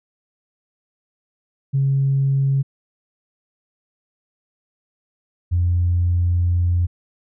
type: tone pair in turn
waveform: sine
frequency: 136.8 / 87.61 Hz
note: C#3 / F2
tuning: -23 / +6 cents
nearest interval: minor sixth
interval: 771 cents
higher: first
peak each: -14 dBFS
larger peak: neither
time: 1.73-2.63 / 5.51-6.87 s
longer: second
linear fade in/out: 20 ms
effects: tanh soft clip ceiling -10 dBFS